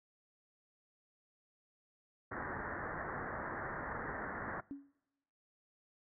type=low-pass noise; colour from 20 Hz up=white; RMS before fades=-42 dBFS; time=2.31-4.61 s; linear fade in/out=10 ms; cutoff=1900 Hz; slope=96 dB/octave
type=tone with exponential decay; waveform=sine; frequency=280 Hz; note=C#4; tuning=18 cents sharp; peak=-38 dBFS; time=4.71-4.95 s; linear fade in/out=0 ms; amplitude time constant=52 ms
effects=noise-tail reverb RT60 1.0 s tail -25 dB re dry